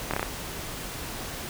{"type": "slowing click train", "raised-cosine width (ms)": 0.5, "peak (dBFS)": -11, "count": 5, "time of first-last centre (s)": [0.11, 0.229], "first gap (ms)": 26, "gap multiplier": 1.09, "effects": ["pink hiss -36 dBFS RMS until 1.49 s"]}